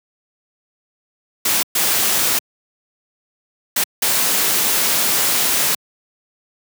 white noise bursts at uneven times, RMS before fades -17 dBFS, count 4, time 1.45-1.63 / 1.75-2.39 / 3.76-3.84 / 4.02-5.75 s, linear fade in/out 5 ms, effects high-pass 150 Hz 12 dB/octave

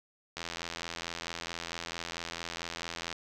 click train, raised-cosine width 0.2 ms, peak -19 dBFS, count 234, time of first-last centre 0.37-3.127 s, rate 84.5 Hz, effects none

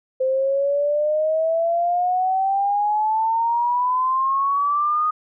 sine exponential sweep, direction up, 517 to 1244.5 Hz, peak -17 dBFS, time 0.2-5.11 s, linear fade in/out 10 ms, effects none

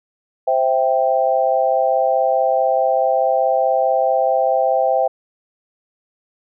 sine chord, C major, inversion none, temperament equal, 523.3 / 659.3 / 784 Hz, C5 / E5 / G5, 0 / 0 / 0 cents, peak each -18 dBFS, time 0.47-5.08 s, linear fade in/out 10 ms, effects none

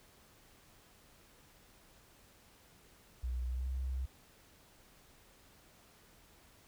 sine tone with pitch glide, 61.74 to 64.96 Hz, B1 to C2, 0 to -12 cents, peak -34 dBFS, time 3.23-4.06 s, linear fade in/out 10 ms, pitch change +88 cents, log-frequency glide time 3.47-3.69 s, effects pink hiss -63 dBFS RMS until 6.67 s

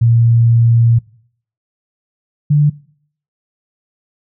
sine tone pair in turn, 116.54 / 147.24 Hz, A#2 / D3, 0 / +5 cents, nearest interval major third, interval 405 cents, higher second, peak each -7 dBFS, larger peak neither, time 0.01-0.99 / 2.5-2.7 s, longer first, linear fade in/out 10 ms, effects noise-tail reverb RT60 0.6 s tail -22 dB re dry

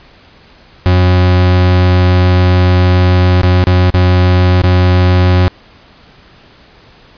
40% pulse tone with dropouts, 90.7 Hz, F#2, 34 cents flat, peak -5 dBFS, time 0.86-5.48 s, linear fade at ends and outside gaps 0 ms, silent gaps 3.416-3.433 / 3.64-3.67 / 3.903-3.941 / 4.618-4.637 s, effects pink hiss -42 dBFS RMS until 7.17 s + resampled to 11025 Hz

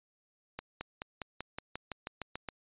accelerating click train, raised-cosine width 0.3 ms, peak -22 dBFS, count 12, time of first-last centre 0.59-2.487 s, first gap 220 ms, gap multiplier 0.95, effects resampled to 8000 Hz

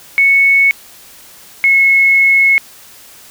sine tone pair in turn, 2210 / 2183 Hz, C#7 / C#7, -6 / -27 cents, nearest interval unison, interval 21 cents, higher first, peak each -6 dBFS, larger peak neither, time 0.18-0.71 / 1.64-2.58 s, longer second, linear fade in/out 0 ms, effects white hiss -39 dBFS RMS until 3.3 s

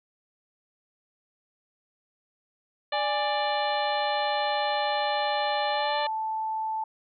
harmonic tone, 589 Hz, D5, 5 cents sharp, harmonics 1 / 2 / 3 / 4 / 5 / 6 / 7, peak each -30 / -36 / -34 / -39 / -37 / -37 / -38 dBFS, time 2.92-6.07 s, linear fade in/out 5 ms
sine tone with pitch glide, 830 to 877.8 Hz, G#5 to A5, -1 to -4 cents, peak -27 dBFS, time 2.93-6.84 s, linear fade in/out 5 ms, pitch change +97 cents, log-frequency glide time 5.7-6 s
effects none

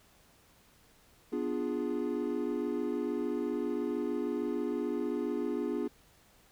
triangle chord, B diminished seventh, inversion none, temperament equal, 246.9 / 293.7 / 349.2 / 415.3 Hz, B3 / D4 / F4 / Ab4, 0 / 0 / 0 / 0 cents, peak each -34 dBFS, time 1.32-5.88 s, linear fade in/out 10 ms, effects tanh soft clip ceiling -19 dBFS + pink hiss -63 dBFS RMS until 6.51 s

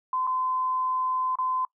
sine tone with dropouts, 1026 Hz, C6, 34 cents flat, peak -24 dBFS, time 0.13-1.65 s, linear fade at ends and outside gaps 2 ms, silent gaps 0.269-0.273 / 1.355-1.386 s, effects noise-tail reverb RT60 0.1 s tail -23 dB re dry

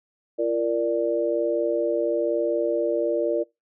sine chord, Bb major, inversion second, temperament equal with one note detuned, 342 / 466.2 / 587.3 Hz, F4 / Bb4 / D5, -36 / 0 / 0 cents, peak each -26 / -25 / -24 dBFS, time 0.38-3.44 s, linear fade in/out 20 ms, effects noise-tail reverb RT60 0.2 s tail -23 dB re dry

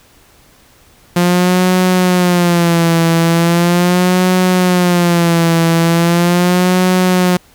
sawtooth tone with vibrato, 174.61 Hz, F3, in tune, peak -5 dBFS, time 1.16-7.37 s, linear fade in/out 5 ms, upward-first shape sine, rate 0.39 Hz, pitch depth 88 cents each way, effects pink hiss -47 dBFS RMS until 7.54 s

